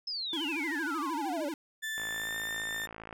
sine exponential sweep, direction down, 5274 to 551 Hz, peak -33 dBFS, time 0.07-1.49 s, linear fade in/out 5 ms
square tone with vibrato, 308.1 Hz, D#4, 17 cents flat, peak -35 dBFS, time 0.33-1.54 s, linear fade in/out 2 ms, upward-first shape sine, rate 13 Hz, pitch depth 170 cents each way
35% pulse tone with pitch glide, 1760 to 1798 Hz, A6 to A6, 0 to +37 cents, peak -32 dBFS, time 1.82-2.87 s, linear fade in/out 20 ms, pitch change +37 cents, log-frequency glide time 2.08-2.35 s
click train, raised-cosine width 0.5 ms, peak -28 dBFS, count 64, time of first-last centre 1.98-3.128 s, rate 54.9 Hz
effects none

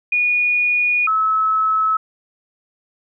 sine tone pair in turn, 2452 / 1295.9 Hz, D#7 / E6, -26 / -30 cents, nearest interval major seventh, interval 1104 cents, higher first, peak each -14 / -14 dBFS, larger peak neither, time 0.12-1.07 / 1.07-1.97 s, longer first, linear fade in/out 5 ms, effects none

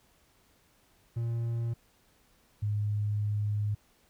triangle / sine tone pair in turn, 116.54 / 104.27 Hz, A#2 / G#2, 0 / +7 cents, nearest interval major second, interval 193 cents, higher first, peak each -27 dBFS, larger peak neither, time 1.16-1.74 / 2.62-3.75 s, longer second, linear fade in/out 10 ms, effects pink hiss -66 dBFS RMS until 4.09 s

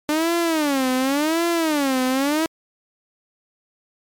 sawtooth tone with vibrato, 295.4 Hz, D4, 10 cents sharp, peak -14 dBFS, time 0.09-2.46 s, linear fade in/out 0 ms, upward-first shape sine, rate 0.9 Hz, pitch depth 250 cents each way, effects MP3 96 kbps

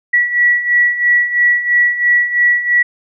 sine beating tone pair, 1937 / 1940 Hz, B6 / B6, -34 / -31 cents, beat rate 3 Hz, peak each -16 / -11 dBFS, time 0.13-2.83 s, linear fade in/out 10 ms, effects none

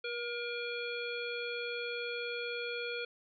harmonic tone with a mistuned harmonic, 478.4 Hz, A#4, 45 cents sharp, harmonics 1 / 3 / 5 / 7 / 9, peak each -39 / -42 / -41 / -45 / -48 dBFS, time 0.04-3.05 s, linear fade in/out 5 ms, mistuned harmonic 3, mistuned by -16 cents, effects none

